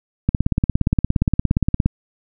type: click train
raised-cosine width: 5 ms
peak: -3 dBFS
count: 28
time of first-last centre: 0.29-1.86 s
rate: 17.2 Hz
effects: none